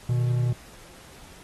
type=tone pair together; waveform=triangle; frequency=121.59 / 153.2 Hz; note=B2 / D#3; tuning=-27 / -27 cents; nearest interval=major third; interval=400 cents; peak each=-19 / -30 dBFS; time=0.09-0.53 s; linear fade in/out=5 ms; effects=pink hiss -49 dBFS RMS until 1.43 s + AAC 32 kbps